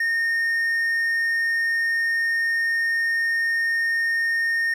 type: tone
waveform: triangle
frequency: 1836 Hz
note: A#6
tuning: 27 cents flat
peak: -18 dBFS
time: 0-4.74 s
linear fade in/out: 5 ms
effects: none